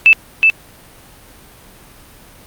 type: tone with echo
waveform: sine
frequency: 2637 Hz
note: E7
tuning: in tune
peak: -3 dBFS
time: 0.06-0.13 s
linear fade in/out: 0 ms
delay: 370 ms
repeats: 1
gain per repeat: -3 dB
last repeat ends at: 0.5 s
effects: pink hiss -42 dBFS RMS until 2.46 s + Opus 48 kbps